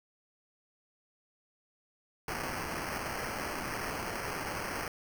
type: noise with sample-and-hold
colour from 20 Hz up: violet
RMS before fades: -37 dBFS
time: 2.28-4.88 s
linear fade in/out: 2 ms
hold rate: 3675 Hz
effects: none